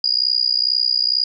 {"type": "tone with amplitude modulation", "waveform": "sine", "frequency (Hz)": 4871, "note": "D#8", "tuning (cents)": -38, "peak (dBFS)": -11, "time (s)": [0.04, 1.24], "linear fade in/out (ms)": 2, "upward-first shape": "sine", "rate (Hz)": 62.2, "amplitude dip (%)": 100, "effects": []}